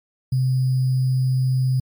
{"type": "tone with sample-and-hold", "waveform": "sine", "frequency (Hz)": 129.6, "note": "C3", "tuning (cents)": -16, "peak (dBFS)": -16, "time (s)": [0.32, 1.8], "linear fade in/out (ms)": 5, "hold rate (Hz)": 4900, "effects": ["MP3 96 kbps"]}